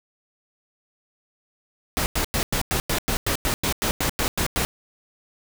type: noise bursts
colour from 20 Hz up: pink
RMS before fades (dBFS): -23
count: 15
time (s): 1.97-4.65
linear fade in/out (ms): 0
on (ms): 90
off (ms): 95
effects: none